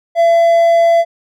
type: tone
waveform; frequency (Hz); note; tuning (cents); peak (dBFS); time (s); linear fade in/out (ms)
triangle; 674; E5; +38; -5; 0.15-1.05; 50
effects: none